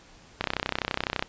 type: click train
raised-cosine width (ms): 0.3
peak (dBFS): -9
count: 27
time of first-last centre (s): 0.41-1.225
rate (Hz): 31.9
effects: pink hiss -53 dBFS RMS until 1.28 s + resampled to 16000 Hz